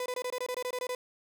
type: tone bursts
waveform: 35% pulse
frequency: 500 Hz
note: B4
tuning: 21 cents sharp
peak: -30 dBFS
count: 12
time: 0-0.95 s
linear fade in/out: 2 ms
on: 59 ms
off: 22 ms
effects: none